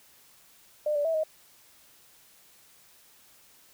sine tone with pitch steps, 601 / 582 / 651 / 627 Hz, D5 / D5 / E5 / D#5, +40 / -16 / -22 / +13 cents, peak -24 dBFS, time 0.86-1.236 s, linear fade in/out 5 ms, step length 94 ms, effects white hiss -58 dBFS RMS until 3.73 s

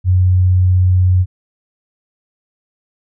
sine tone, 91.6 Hz, F#2, 17 cents flat, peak -8 dBFS, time 0.04-1.26 s, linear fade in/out 50 ms, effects none

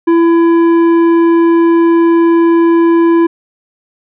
sine tone with tanh clipping, 335.1 Hz, E4, 29 cents sharp, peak -7 dBFS, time 0.07-3.27 s, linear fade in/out 10 ms, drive 10 dB, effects none

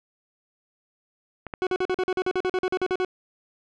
clicks, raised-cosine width 0.5 ms, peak -19 / -16 dBFS, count 2, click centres 1.467 / 1.538 s
40% pulse tone bursts, 370 Hz, F#4, in tune, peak -21 dBFS, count 16, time 1.62-3.048 s, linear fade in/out 0 ms, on 48 ms, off 44 ms
effects low-pass 3000 Hz 12 dB/octave

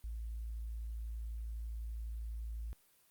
sine tone, 56 Hz, A1, 31 cents sharp, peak -39 dBFS, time 0.04-2.73 s, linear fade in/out 0 ms, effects white hiss -69 dBFS RMS until 3.1 s + Opus 32 kbps

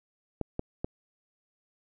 clicks, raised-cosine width 2 ms, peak -17 dBFS, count 3, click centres 0.413 / 0.594 / 0.845 s, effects none

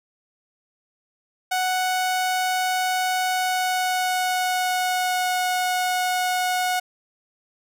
sawtooth tone with pitch glide, 740 to 731.5 Hz, F#5 to F#5, 0 to -20 cents, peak -17 dBFS, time 1.51-6.8 s, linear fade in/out 10 ms, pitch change -20 cents, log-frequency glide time 3.27-5.37 s, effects none

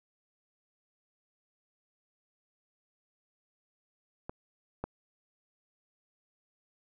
clicks, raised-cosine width 1 ms, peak -24 / -20 dBFS, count 2, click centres 4.295 / 4.84 s, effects none

